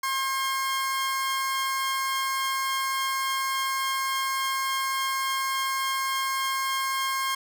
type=tone pair together; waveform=sawtooth; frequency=1070.5 / 1604 Hz; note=C6 / G6; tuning=+39 / +39 cents; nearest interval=perfect fifth; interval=700 cents; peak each=-22 / -31 dBFS; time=0.03-7.35 s; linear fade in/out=5 ms; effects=none